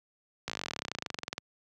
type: slowing click train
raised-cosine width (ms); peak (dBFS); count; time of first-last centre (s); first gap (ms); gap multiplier
0.2; -16; 30; 0.48-1.38; 17; 1.04
effects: high-pass 100 Hz 12 dB/octave